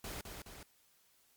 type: noise with echo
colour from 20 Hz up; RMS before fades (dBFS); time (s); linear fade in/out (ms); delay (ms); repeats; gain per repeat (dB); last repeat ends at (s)
pink; -44; 0.04-0.21; 2; 210; 2; -4; 0.63
effects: white hiss -70 dBFS RMS until 1.36 s + Opus 48 kbps